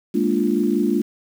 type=chord; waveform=sine; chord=Bb dominant seventh; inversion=third; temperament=equal; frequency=207.7 / 233.1 / 293.7 / 349.2 Hz; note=Ab3 / Bb3 / D4 / F4; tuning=0 / 0 / 0 / 0 cents; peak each=-22 dBFS; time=0.14-1.02 s; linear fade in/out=10 ms; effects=7-bit